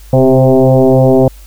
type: tone with frequency modulation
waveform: sine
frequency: 132.7 Hz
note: C3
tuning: 25 cents sharp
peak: -4 dBFS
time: 0.13-1.28 s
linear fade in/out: 2 ms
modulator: 131 Hz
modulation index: 4.2
effects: added 50 Hz sine -32 dBFS peak until 1.46 s + white hiss -43 dBFS RMS until 1.46 s